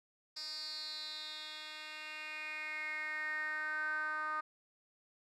10% pulse tone with band-pass filter sweep, 307.6 Hz, D#4, 20 cents flat, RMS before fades -41 dBFS, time 0.36-4.41 s, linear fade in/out 10 ms, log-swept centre 5000 to 1300 Hz, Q 6.6, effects none

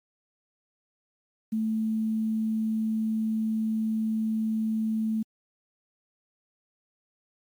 sine tone with quantisation, 220 Hz, A3, in tune, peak -24 dBFS, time 1.52-5.23 s, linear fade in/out 10 ms, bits 9, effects MP3 96 kbps

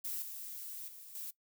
violet noise with level steps, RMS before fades -39 / -45 / -52 / -43 dBFS, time 0.04-1.31 s, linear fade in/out 10 ms, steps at 0.22 / 0.88 / 1.15 s, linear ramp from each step 2 ms, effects noise-tail reverb RT60 0.1 s tail -19 dB re dry

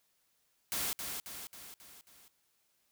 white noise with echo, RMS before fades -35 dBFS, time 0.72-0.93 s, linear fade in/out 0 ms, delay 270 ms, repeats 5, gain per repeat -5 dB, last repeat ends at 2.28 s, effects white hiss -75 dBFS RMS until 2.91 s

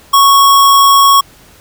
sine tone with sample-and-hold, 1108.7 Hz, C#6, in tune, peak -3 dBFS, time 0.13-1.21 s, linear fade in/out 10 ms, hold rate 4410 Hz, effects pink hiss -42 dBFS RMS until 1.6 s

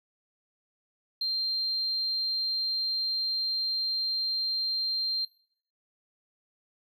triangle tone, 4170 Hz, C8, 7 cents flat, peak -24 dBFS, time 1.21-5.25 s, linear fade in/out 5 ms, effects noise-tail reverb RT60 0.6 s tail -23 dB re dry + tanh soft clip ceiling -25 dBFS

